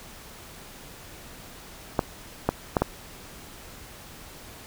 clicks, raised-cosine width 1 ms, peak -6 dBFS, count 4, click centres 1.992 / 2.49 / 2.768 / 2.82 s, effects pink hiss -45 dBFS RMS until 4.66 s

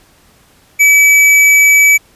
square tone, 2293 Hz, D7, 42 cents flat, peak -5 dBFS, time 0.79-1.98 s, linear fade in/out 20 ms, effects pink hiss -48 dBFS RMS until 2.15 s + resampled to 32000 Hz

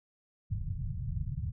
white low-pass noise, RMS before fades -35 dBFS, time 0.5-1.52 s, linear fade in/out 10 ms, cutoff 150 Hz, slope 48 dB/octave, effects none

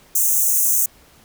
white high-pass noise, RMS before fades -17 dBFS, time 0.15-0.86 s, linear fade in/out 5 ms, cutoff 6000 Hz, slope 96 dB/octave, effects pink hiss -51 dBFS RMS until 1.24 s

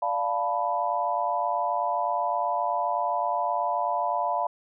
sine chord, B half-diminished seventh, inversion first, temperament equal, 587.3 / 698.5 / 880 / 987.8 Hz, D5 / F5 / A5 / B5, 0 / 0 / 0 / 0 cents, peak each -32 / -28 / -30 / -28 dBFS, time 0.02-4.47 s, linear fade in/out 5 ms, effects none

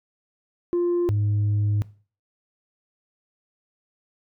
sine tone pair in turn, 349.2 / 103.82 Hz, F4 / G#2, 0 / 0 cents, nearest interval octave + major sixth, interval 2100 cents, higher first, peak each -17 dBFS, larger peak neither, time 0.73-1.09 / 1.09-1.82 s, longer second, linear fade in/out 0 ms, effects noise-tail reverb RT60 0.4 s tail -22 dB re dry + tanh soft clip ceiling -18 dBFS

